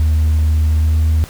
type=tone with pitch glide; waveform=sine; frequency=77.78 to 78.82 Hz; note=D#2 to D#2; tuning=0 to +23 cents; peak=-8 dBFS; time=0-1.24 s; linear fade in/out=0 ms; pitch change=+23 cents; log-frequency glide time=0.76-0.98 s; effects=tanh soft clip ceiling -9 dBFS + pink hiss -37 dBFS RMS until 1.29 s